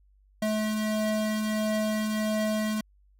square tone pair together, 214.9 / 646.2 Hz, A3 / E5, -41 / -35 cents, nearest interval octave + perfect fifth, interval 1906 cents, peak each -27 / -33 dBFS, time 0.42-2.81 s, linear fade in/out 5 ms, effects added 49 Hz sine -58 dBFS peak until 3.19 s + AAC 64 kbps

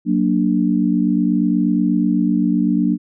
sine chord, Gb augmented, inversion none, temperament equal, 185 / 233.1 / 293.7 Hz, Gb3 / Bb3 / D4, 0 / 0 / 0 cents, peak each -18 dBFS, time 0.05-2.98 s, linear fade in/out 50 ms, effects none

